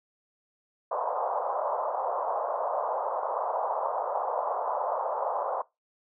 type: band-pass noise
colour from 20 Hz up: pink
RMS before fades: -30 dBFS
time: 0.91-5.62 s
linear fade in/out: 5 ms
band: 530 to 1100 Hz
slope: 48 dB/octave
effects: noise-tail reverb RT60 0.2 s tail -20 dB re dry